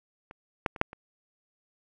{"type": "clicks", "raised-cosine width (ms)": 0.5, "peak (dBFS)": [-29, -10, -26, -6, -27], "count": 5, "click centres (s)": [0.311, 0.662, 0.762, 0.814, 0.931], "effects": []}